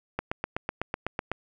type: click train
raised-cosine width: 0.5 ms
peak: -13 dBFS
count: 10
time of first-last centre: 0.19-1.316 s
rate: 7.99 Hz
effects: none